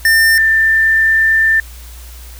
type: tone pair in turn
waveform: square / sine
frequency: 1800 / 1784.5 Hz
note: A6 / A6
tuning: +39 / +24 cents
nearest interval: unison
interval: 15 cents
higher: first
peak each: -8 dBFS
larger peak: neither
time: 0.05-0.38 / 0.38-1.6 s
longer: second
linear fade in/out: 2 ms
effects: added 60 Hz sine -31 dBFS peak until 2.39 s + white hiss -39 dBFS RMS until 2.39 s